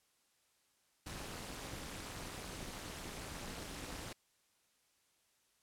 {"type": "noise with amplitude modulation", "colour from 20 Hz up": "pink", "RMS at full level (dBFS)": -42, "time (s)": [1.06, 4.13], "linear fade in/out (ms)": 5, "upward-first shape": "sine", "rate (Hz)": 224, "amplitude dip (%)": 95, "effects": ["white hiss -75 dBFS RMS until 5.62 s", "low-pass 11000 Hz 12 dB/octave"]}